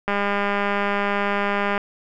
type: click train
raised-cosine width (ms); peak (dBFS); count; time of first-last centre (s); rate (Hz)
0.5; -8; 344; 0.08-1.778; 202
effects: none